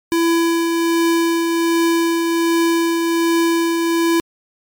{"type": "tone with tremolo", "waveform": "square", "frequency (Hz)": 334.3, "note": "E4", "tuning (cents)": 24, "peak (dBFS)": -13, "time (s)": [0.12, 4.2], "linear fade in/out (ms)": 0, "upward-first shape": "triangle", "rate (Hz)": 1.3, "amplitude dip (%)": 35, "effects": ["MP3 96 kbps"]}